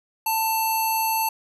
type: tone with low-pass filter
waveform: square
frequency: 888 Hz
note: A5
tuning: 16 cents sharp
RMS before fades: -23 dBFS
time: 0.26-1.29 s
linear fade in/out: 5 ms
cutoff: 12000 Hz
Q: 8.7
effects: none